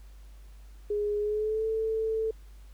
sine tone with pitch glide, 415.3 to 442.5 Hz, G#4 to A4, 0 to +10 cents, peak -26 dBFS, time 0.9-2.31 s, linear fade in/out 5 ms, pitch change +110 cents, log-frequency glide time 1.19-1.66 s, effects added 50 Hz sine -46 dBFS peak until 2.73 s + pink hiss -63 dBFS RMS until 2.73 s

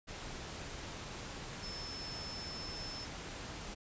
sine tone in noise, 5274 Hz, E8, in tune, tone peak -44 dBFS, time 1.62-3.06 s, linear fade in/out 20 ms, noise pink, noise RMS -45 dBFS, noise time 0.07-3.75 s, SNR -2 dB, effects resampled to 16000 Hz

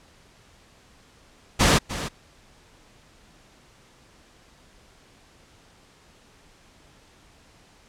pink noise with echo, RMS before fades -17 dBFS, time 1.59-1.79 s, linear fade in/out 20 ms, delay 300 ms, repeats 1, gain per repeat -13 dB, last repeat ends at 2.09 s, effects pink hiss -55 dBFS RMS until 7.88 s + low-pass 8000 Hz 12 dB/octave

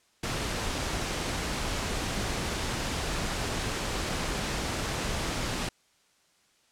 pink noise, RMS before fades -31 dBFS, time 0.23-5.69 s, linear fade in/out 5 ms, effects white hiss -66 dBFS RMS until 6.71 s + low-pass 8000 Hz 12 dB/octave

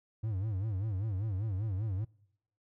triangle tone with vibrato, 101.7 Hz, G#2, 36 cents flat, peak -29 dBFS, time 0.23-2.05 s, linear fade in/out 10 ms, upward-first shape sine, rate 5.1 Hz, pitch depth 180 cents each way, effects noise-tail reverb RT60 0.8 s tail -25 dB re dry

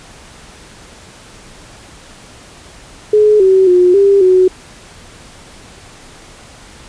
sine tone with pitch steps, 423.4 / 380 / 359.5 / 397.4 / 370.1 Hz, G#4 / F#4 / F#4 / G4 / F#4, +33 / +46 / -50 / +24 / 0 cents, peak -5 dBFS, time 3.13-4.48 s, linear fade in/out 5 ms, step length 270 ms, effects pink hiss -38 dBFS RMS until 6.88 s + resampled to 22050 Hz

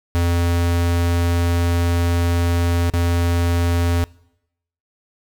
square tone with dropouts, 86 Hz, F2, 26 cents flat, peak -16 dBFS, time 0.15-4.04 s, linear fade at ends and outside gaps 0 ms, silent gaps 2.899-2.937 s, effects noise-tail reverb RT60 0.8 s tail -23 dB re dry

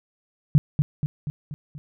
sine tone with echo, 147.6 Hz, D3, 9 cents sharp, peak -10 dBFS, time 0.55-0.58 s, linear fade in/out 0 ms, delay 240 ms, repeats 5, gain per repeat -5 dB, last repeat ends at 1.78 s, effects none

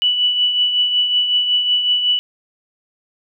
sine tone with tremolo, 2960 Hz, F#7, in tune, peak -11 dBFS, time 0.02-2.19 s, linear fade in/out 0 ms, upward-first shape triangle, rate 5.4 Hz, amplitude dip 55%, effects none

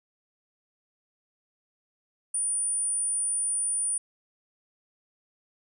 sine tone, 9397 Hz, D9, in tune, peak -25 dBFS, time 2.34-3.98 s, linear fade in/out 5 ms, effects none

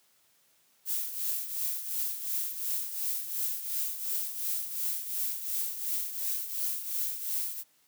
violet noise with tremolo, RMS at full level -30 dBFS, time 0.85-7.64 s, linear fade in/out 50 ms, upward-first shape triangle, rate 2.8 Hz, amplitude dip 70%, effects white hiss -67 dBFS RMS until 7.87 s + high-pass 100 Hz 12 dB/octave

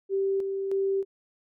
sine tone with tremolo, 390 Hz, G4, 9 cents flat, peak -23 dBFS, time 0.09-1.05 s, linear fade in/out 50 ms, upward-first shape square, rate 1.6 Hz, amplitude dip 40%, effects none

